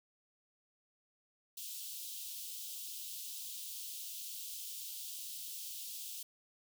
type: high-pass noise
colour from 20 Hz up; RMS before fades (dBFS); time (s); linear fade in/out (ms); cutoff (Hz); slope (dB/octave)
white; -45; 1.57-6.23; 5; 2900; 48
effects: none